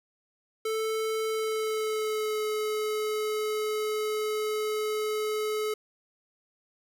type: tone with pitch glide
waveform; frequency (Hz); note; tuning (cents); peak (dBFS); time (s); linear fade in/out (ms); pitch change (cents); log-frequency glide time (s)
square; 440 to 428.2; A4 to A4; 0 to -47; -28; 0.65-5.74; 5; -47; 1.28-2.44
effects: 10-bit